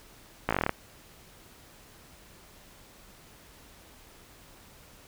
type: slowing click train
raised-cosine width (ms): 0.5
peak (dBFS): -10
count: 10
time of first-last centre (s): 0.49-0.694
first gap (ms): 17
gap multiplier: 1.07
effects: pink hiss -54 dBFS RMS until 5.07 s